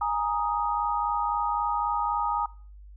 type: chord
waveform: sine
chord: Ab suspended second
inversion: none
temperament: just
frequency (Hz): 830.6 / 934.4 / 1245.9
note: Ab5 / Bb5 / Eb6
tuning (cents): 0 / +4 / +2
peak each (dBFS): -29 / -28 / -29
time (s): 0.01-2.46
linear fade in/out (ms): 5
effects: noise-tail reverb RT60 0.4 s tail -21 dB re dry + added 50 Hz sine -44 dBFS peak until 2.96 s